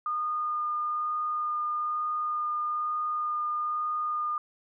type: tone with vibrato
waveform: sine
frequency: 1219 Hz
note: D#6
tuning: 36 cents flat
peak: -27 dBFS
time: 0.06-4.38 s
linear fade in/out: 2 ms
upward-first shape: sine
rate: 1.1 Hz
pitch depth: 9 cents each way
effects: none